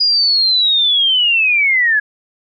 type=linear sweep; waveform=sine; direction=down; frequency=4915 to 1661.2 Hz; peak=-10 dBFS; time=0-2 s; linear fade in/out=10 ms; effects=none